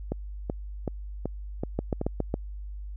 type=two click trains; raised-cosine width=2 ms; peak=-13 / -15 dBFS; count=5 / 6; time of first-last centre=1.79-2.341 / 0.12-2.014 s; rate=7.26 / 2.64 Hz; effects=added 50 Hz sine -35 dBFS peak until 2.96 s